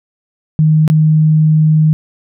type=tone with dropouts; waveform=sine; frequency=155.56 Hz; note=D#3; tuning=in tune; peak=-6 dBFS; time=0.59-1.93 s; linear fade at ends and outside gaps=0 ms; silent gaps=0.878-0.9 s; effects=none